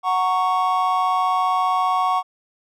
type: chord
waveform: triangle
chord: F# major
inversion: none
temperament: just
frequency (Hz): 740 / 925 / 1110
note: F#5 / A#5 / C#6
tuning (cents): 0 / -14 / +2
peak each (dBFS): -19 / -24 / -18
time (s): 0.03-2.23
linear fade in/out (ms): 50
effects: none